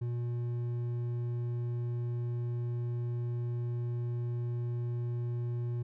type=tone with hard clipping; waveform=triangle; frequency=120 Hz; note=B2; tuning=49 cents flat; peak=-33 dBFS; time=0.01-5.83 s; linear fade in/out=10 ms; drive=9 dB; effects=none